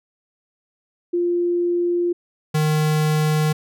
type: tone pair in turn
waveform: sine / square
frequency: 348.9 / 153.72 Hz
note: F4 / D#3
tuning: -2 / -21 cents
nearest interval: octave + major second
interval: 1419 cents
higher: first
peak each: -17 dBFS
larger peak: neither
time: 1.13-2.13 / 2.54-3.53 s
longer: first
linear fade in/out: 10 ms
effects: none